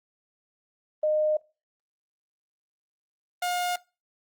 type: tone pair in turn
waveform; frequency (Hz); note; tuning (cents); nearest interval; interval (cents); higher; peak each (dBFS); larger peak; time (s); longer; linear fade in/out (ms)
sine / sawtooth; 613 / 713.5; D#5 / F5; -26 / +37; minor third; 263; second; -21 / -22; first; 1.03-1.37 / 3.42-3.76; neither; 5
effects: noise-tail reverb RT60 0.3 s tail -22 dB re dry + Opus 24 kbps